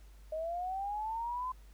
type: linear sweep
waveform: sine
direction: up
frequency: 617 to 1032 Hz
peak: -34 dBFS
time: 0.32-1.52 s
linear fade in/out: 5 ms
effects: added 50 Hz sine -52 dBFS peak until 1.73 s + pink hiss -66 dBFS RMS until 1.73 s